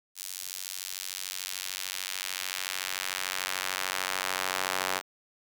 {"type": "tone with high-pass filter sweep", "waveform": "sawtooth", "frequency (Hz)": 93.5, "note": "F#2", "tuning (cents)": 19, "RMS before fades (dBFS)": -34, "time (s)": [0.15, 5.02], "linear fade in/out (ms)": 50, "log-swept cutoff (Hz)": [6000, 870], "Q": 0.75, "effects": []}